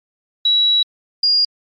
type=tone pair in turn; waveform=sine; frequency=3900 / 4835 Hz; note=B7 / D8; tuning=-23 / +50 cents; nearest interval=major third; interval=373 cents; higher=second; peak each=-11 dBFS; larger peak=neither; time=0.45-0.83 / 1.23-1.45 s; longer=first; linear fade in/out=5 ms; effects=MP3 32 kbps